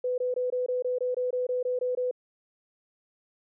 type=tone bursts; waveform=sine; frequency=500 Hz; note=B4; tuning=21 cents sharp; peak=-25 dBFS; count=13; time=0.04-2.112 s; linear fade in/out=5 ms; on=140 ms; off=21 ms; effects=none